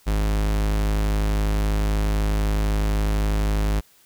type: tone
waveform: 45% pulse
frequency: 51.91 Hz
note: G#1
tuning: in tune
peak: -19 dBFS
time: 0.06-3.81 s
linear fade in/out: 20 ms
effects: white hiss -56 dBFS RMS until 4.05 s